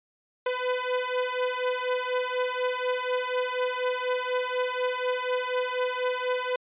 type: beating tone pair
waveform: sawtooth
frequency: 499.9 / 504 Hz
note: B4 / B4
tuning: +21 / +35 cents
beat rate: 4.1 Hz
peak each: -25 dBFS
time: 0.46-6.56 s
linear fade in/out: 5 ms
effects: resampled to 8000 Hz